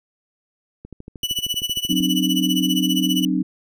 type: click train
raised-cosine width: 3 ms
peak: -23 dBFS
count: 16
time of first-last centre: 0.85-2.004 s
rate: 13 Hz
type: tone with tremolo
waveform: 40% pulse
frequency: 2960 Hz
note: F#7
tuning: in tune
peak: -18 dBFS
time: 1.23-3.25 s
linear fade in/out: 2 ms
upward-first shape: sine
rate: 15 Hz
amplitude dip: 90%
type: chord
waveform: sine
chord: C diminished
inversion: second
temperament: equal with one note detuned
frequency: 185 / 261.6 / 303.1 Hz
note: Gb3 / C4 / Eb4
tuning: 0 / 0 / -45 cents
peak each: -22 dBFS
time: 1.89-3.43 s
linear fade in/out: 10 ms
effects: none